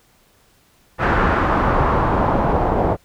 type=noise with low-pass filter sweep; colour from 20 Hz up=pink; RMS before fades=-17 dBFS; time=0.98-2.97 s; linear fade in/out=50 ms; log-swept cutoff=1500 to 750 Hz; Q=2; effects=pink hiss -56 dBFS RMS until 3.04 s